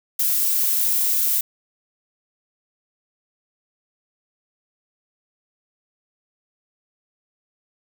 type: noise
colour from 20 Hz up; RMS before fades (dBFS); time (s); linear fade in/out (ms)
violet; -20; 0.19-1.41; 5
effects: none